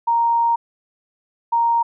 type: tone pair in turn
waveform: sine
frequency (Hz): 932 / 932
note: A#5 / A#5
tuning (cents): -1 / -1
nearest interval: unison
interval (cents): 0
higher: neither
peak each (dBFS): -14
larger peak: neither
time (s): 0.07-0.56 / 1.52-1.83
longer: first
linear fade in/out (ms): 10
effects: none